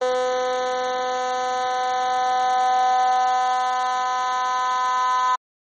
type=tone with high-pass filter sweep; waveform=10% pulse; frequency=252.7 Hz; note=B3; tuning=40 cents sharp; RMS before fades=-21 dBFS; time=0.01-5.36 s; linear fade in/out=10 ms; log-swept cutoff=540 to 1000 Hz; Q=7.2; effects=MP3 32 kbps